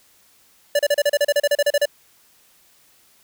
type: tone bursts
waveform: square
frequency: 580 Hz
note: D5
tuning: 22 cents flat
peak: -15 dBFS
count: 15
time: 0.75-1.856 s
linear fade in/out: 5 ms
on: 42 ms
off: 34 ms
effects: white hiss -56 dBFS RMS until 3.23 s